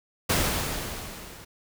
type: noise with level ramp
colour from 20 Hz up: pink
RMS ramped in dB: -22 to -46 dBFS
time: 0.29-1.45 s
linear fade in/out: 10 ms
effects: none